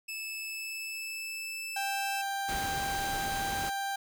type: tone with pitch glide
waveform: sawtooth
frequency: 2619 to 2640 Hz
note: E7 to E7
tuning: -12 to +2 cents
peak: -33 dBFS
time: 0.08-2.22 s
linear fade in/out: 10 ms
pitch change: +14 cents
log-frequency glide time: 0.43-2.05 s
type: tone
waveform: 30% pulse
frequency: 789 Hz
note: G5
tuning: 11 cents sharp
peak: -29 dBFS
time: 1.76-3.96 s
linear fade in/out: 5 ms
type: noise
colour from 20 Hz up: pink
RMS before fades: -38 dBFS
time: 2.48-3.7 s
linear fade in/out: 10 ms
effects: none